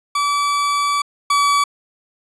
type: tone pair in turn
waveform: 40% pulse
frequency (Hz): 1151 / 1143.7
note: D6 / D6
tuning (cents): -35 / -46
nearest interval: unison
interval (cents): 11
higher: first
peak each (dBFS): -15 / -12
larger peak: second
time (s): 0.15-1.02 / 1.3-1.64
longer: first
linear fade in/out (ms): 5
effects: resampled to 22050 Hz + 9-bit